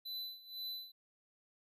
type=tone with tremolo; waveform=square; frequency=4004 Hz; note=B7; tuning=23 cents sharp; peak=-40 dBFS; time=0.05-0.92 s; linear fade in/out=10 ms; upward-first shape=sine; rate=2 Hz; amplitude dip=85%; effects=none